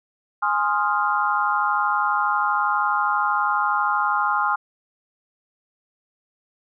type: chord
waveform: sine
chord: F minor seventh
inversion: first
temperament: equal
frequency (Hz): 830.6 / 1046.5 / 1244.5 / 1396.9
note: Ab5 / C6 / Eb6 / F6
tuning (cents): 0 / 0 / 0 / 0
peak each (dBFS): -24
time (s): 0.42-4.56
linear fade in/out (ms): 10
effects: none